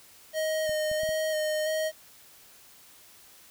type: tone with vibrato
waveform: square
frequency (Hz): 622.3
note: D#5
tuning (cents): 0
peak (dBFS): -27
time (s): 0.33-1.92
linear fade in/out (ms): 50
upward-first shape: square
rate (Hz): 1.5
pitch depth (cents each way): 17
type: clicks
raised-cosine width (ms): 5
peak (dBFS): -32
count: 4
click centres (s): 0.694 / 0.915 / 1.034 / 1.091
effects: white hiss -54 dBFS RMS until 3.5 s